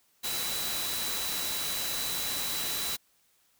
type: tone in noise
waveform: sine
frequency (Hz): 3951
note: B7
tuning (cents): 0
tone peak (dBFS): -36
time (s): 0.23-2.97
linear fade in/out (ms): 20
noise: white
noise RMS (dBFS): -33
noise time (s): 0.23-2.97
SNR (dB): -6
effects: white hiss -68 dBFS RMS until 3.59 s